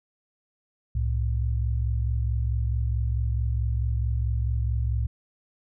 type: tone pair together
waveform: sine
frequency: 65.41 / 110 Hz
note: C2 / A2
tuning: 0 / 0 cents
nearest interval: major sixth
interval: 900 cents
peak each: -24 / -27 dBFS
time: 0.95-5.07 s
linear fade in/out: 5 ms
effects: none